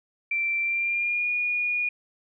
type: tone with pitch glide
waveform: sine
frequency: 2348 to 2443 Hz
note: D7 to D#7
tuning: -1 to -32 cents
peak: -23 dBFS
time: 0.31-1.89 s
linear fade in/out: 5 ms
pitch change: +69 cents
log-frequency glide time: 0.61-1.29 s
effects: none